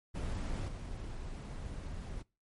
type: noise with level steps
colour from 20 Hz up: brown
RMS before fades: -36 / -42 dBFS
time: 0.14-2.23 s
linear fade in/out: 20 ms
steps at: 0.68 s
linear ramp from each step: 2 ms
effects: noise-tail reverb RT60 0.3 s tail -24 dB re dry + MP3 48 kbps